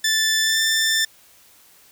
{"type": "tone with pitch glide", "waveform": "15% pulse", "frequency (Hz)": [1760, 1779.4], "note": ["A6", "A6"], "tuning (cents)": [0, 19], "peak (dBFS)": -11, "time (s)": [0.04, 1.05], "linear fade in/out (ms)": 5, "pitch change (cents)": 19, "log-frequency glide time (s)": [0.42, 0.58], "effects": ["white hiss -52 dBFS RMS until 1.91 s"]}